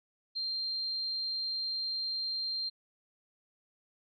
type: tone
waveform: sine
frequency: 4175 Hz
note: C8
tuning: 5 cents flat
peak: -32 dBFS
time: 0.35-2.7 s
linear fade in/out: 20 ms
effects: none